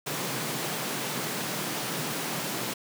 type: high-pass noise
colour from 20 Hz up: pink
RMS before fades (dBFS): -32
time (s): 0.06-2.74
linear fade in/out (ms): 10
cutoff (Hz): 120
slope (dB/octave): 96
effects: none